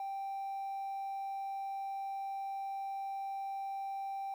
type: tone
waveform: triangle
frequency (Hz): 784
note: G5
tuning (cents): 0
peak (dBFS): -34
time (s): 0-4.34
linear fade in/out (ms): 2
effects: tanh soft clip ceiling -32 dBFS + 11-bit